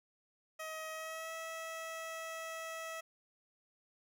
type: tone with pitch glide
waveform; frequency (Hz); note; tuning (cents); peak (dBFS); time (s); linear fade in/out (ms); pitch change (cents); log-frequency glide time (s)
15% pulse; 633 to 649.7; D#5 to E5; +30 to -25; -35; 0.59-3.01; 10; +45; 0.92-1.33
effects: none